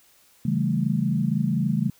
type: chord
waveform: sine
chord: A dominant seventh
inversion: first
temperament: equal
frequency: 138.59 / 164.81 / 196 / 220 Hz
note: C#3 / E3 / G3 / A3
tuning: 0 / 0 / 0 / 0 cents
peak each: -26 dBFS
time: 0.45-1.9 s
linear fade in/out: 5 ms
effects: white hiss -58 dBFS RMS until 1.99 s